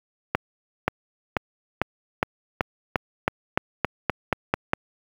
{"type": "accelerating click train", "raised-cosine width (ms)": 0.5, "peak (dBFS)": -4, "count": 14, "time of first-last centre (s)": [0.35, 4.734], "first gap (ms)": 530, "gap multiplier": 0.92, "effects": ["high-pass 60 Hz 12 dB/octave", "7-bit"]}